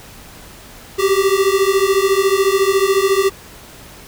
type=beating tone pair; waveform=square; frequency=382.6 / 396.6 Hz; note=G4 / G4; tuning=-42 / +20 cents; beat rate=14 Hz; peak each=-16 dBFS; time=0.98-3.3 s; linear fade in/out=20 ms; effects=pink hiss -39 dBFS RMS until 4.07 s